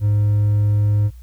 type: tone with hard clipping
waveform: triangle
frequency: 103.83 Hz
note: G#2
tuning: in tune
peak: -14 dBFS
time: 0-1.11 s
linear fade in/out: 50 ms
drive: 5 dB
effects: added 60 Hz sine -36 dBFS peak until 1.22 s + white hiss -58 dBFS RMS until 1.22 s